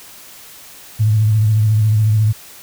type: tone with vibrato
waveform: sine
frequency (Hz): 107.9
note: A2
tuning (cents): -33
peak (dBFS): -10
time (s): 0.99-2.33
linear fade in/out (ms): 20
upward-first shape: triangle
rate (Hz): 14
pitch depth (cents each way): 60
effects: white hiss -39 dBFS RMS until 2.62 s